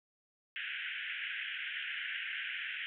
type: band-pass noise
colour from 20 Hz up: pink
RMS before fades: -40 dBFS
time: 0.56-2.86 s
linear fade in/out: 0 ms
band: 1500 to 3200 Hz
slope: 96 dB/octave
effects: none